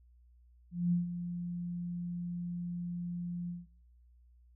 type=tone with ADSR envelope; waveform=sine; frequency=174.61 Hz; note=F3; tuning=in tune; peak=-25 dBFS; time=0.71-3.67 s; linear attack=210 ms; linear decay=140 ms; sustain=-10 dB; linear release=180 ms; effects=noise-tail reverb RT60 0.6 s tail -25 dB re dry + added 60 Hz sine -59 dBFS peak until 4.55 s